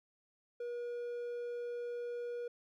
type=tone with hard clipping; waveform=triangle; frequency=480.1 Hz; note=B4; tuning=49 cents flat; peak=-39 dBFS; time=0.6-2.48 s; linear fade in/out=5 ms; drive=6 dB; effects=none